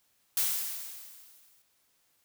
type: noise with exponential decay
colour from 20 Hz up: blue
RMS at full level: -26 dBFS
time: 0.37-1.62 s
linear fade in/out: 2 ms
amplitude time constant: 270 ms
effects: white hiss -71 dBFS RMS until 2.24 s